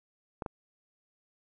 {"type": "clicks", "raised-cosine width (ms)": 1, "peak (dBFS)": -21, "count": 2, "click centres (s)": [0.422, 0.462], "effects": []}